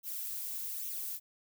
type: noise with flanger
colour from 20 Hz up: violet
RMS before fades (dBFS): -39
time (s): 0.03-1.2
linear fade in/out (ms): 50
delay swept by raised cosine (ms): 0.32 to 2.82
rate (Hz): 1.2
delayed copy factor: +0.5
effects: none